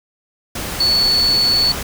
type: tone in noise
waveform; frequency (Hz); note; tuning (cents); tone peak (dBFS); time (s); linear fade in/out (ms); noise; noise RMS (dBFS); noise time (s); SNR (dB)
sine; 4435; C#8; 0; -12; 0.8-1.72; 5; pink; -25; 0.55-1.83; +10
effects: none